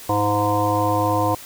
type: harmonic tone with a mistuned harmonic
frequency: 103.1 Hz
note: G#2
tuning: 12 cents flat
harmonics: 1 / 3 / 5 / 7 / 9 / 10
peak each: -24 / -24 / -24 / -24 / -24 / -24 dBFS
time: 0.09-1.35 s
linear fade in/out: 5 ms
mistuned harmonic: 3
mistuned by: +45 cents
effects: white hiss -39 dBFS RMS until 1.45 s